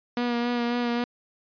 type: tone with vibrato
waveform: sawtooth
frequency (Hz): 240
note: B3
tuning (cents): -49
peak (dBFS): -20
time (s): 0.17-1.04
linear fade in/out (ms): 2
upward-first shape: sine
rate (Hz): 3.7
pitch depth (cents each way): 22
effects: resampled to 11025 Hz